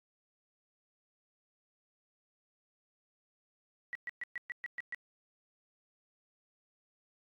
sine tone bursts, 1936 Hz, B6, 35 cents flat, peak -36 dBFS, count 8, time 3.93-4.946 s, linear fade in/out 0 ms, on 22 ms, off 120 ms, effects AAC 64 kbps

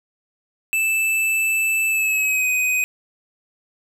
square tone with pitch glide, 2637 to 2505 Hz, E7 to D#7, 0 to +11 cents, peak -18 dBFS, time 0.73-2.84 s, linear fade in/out 0 ms, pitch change -89 cents, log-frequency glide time 1.88-2.48 s, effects none

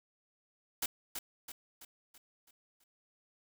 white noise with echo, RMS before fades -34 dBFS, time 0.82-0.86 s, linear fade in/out 5 ms, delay 330 ms, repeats 6, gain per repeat -6 dB, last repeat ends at 2.84 s, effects none

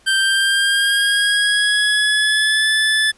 25% pulse tone with pitch glide, 1568 to 1739.8 Hz, G6 to A6, 0 to -20 cents, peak -10 dBFS, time 0.06-3.12 s, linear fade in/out 20 ms, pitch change +180 cents, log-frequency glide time 0.16-2.68 s, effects pink hiss -53 dBFS RMS until 3.17 s + resampled to 24000 Hz

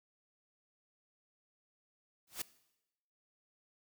white noise with exponential growth, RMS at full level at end -34 dBFS, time 2.27-2.42 s, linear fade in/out 5 ms, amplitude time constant 31 ms, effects noise-tail reverb RT60 0.9 s tail -19 dB re dry

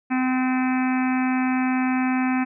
harmonic tone, 256.8 Hz, C4, 32 cents flat, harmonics 1 / 3 / 4 / 5 / 6 / 7 / 8 / 9 / 10, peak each -20 / -29 / -34 / -35 / -35 / -35 / -38 / -35 / -36 dBFS, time 0.1-2.45 s, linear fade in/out 20 ms, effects none

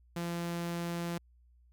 sawtooth tone, 171.2 Hz, F3, 34 cents flat, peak -30 dBFS, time 0.16-1.18 s, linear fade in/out 5 ms, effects added 60 Hz sine -60 dBFS peak until 1.72 s

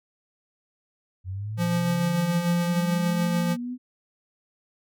sine linear sweep, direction up, 90 to 252.6 Hz, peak -29 dBFS, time 1.24-3.78 s, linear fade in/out 50 ms
square tone with tremolo, 173.2 Hz, F3, 14 cents flat, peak -22 dBFS, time 1.57-3.57 s, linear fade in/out 50 ms, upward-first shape sine, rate 6.8 Hz, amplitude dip 25%
effects none

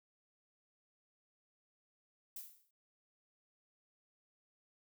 violet noise with exponential decay, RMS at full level -43 dBFS, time 2.36-2.71 s, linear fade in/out 5 ms, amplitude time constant 75 ms, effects none

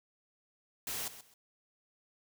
white noise with echo, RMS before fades -38 dBFS, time 0.87-1.08 s, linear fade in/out 2 ms, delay 130 ms, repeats 2, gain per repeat -13 dB, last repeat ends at 1.34 s, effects none

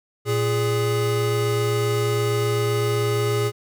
square tone pair together, 115.73 / 415.3 Hz, A#2 / G#4, -12 / 0 cents, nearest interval octave + minor seventh, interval 2212 cents, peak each -23 dBFS, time 0.25-3.52 s, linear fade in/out 50 ms, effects none

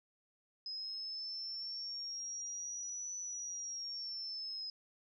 sine linear two-way sweep, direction up then down, 5070 to 5960 to 5070 Hz, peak -40 dBFS, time 0.66-4.7 s, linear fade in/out 2 ms, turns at 3.17 s, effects none

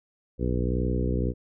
harmonic tone with a mistuned harmonic, 61.74 Hz, B1, in tune, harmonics 1 / 2 / 3 / 4 / 5 / 6 / 7 / 8, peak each -27 / -30 / -32 / -33 / -34 / -35 / -35 / -36 dBFS, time 0.38-1.34 s, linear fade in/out 50 ms, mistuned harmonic 1, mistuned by +23 cents, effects none

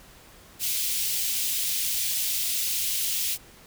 white high-pass noise, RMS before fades -27 dBFS, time 0.59-3.38 s, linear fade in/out 50 ms, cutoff 2500 Hz, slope 24 dB/octave, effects pink hiss -51 dBFS RMS until 3.66 s

